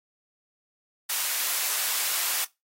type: high-pass noise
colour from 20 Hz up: white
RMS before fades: -27 dBFS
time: 1.09-2.45 s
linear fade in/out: 10 ms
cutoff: 810 Hz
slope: 12 dB/octave
effects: noise-tail reverb RT60 0.2 s tail -20 dB re dry + AAC 48 kbps